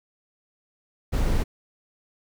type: noise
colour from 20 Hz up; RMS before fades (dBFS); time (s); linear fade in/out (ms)
brown; -22; 1.12-1.44; 20
effects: none